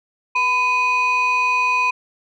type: tone pair together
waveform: sine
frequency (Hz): 1003 / 2489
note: B5 / D#7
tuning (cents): +26 / 0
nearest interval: octave + major third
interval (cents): 1574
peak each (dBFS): -16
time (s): 0.35-1.91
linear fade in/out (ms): 10
effects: tanh soft clip ceiling -12 dBFS